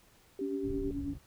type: tone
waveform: sine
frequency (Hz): 389.8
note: G4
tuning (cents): -10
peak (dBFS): -35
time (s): 0.39-0.91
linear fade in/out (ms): 2
type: tone with tremolo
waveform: sine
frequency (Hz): 281.5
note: C#4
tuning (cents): +27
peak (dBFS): -32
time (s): 0.41-1.14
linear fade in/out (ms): 5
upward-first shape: sine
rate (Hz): 9.2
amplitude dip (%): 55
type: low-pass noise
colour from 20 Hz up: pink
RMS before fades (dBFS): -41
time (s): 0.63-1.19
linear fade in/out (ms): 20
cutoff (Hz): 150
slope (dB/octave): 12
effects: pink hiss -63 dBFS RMS until 1.26 s